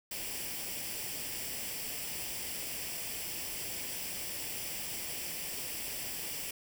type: noise with comb filter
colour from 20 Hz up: white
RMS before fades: -39 dBFS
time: 0.11-6.51 s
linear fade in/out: 5 ms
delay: 0.38 ms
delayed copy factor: +0.6
effects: none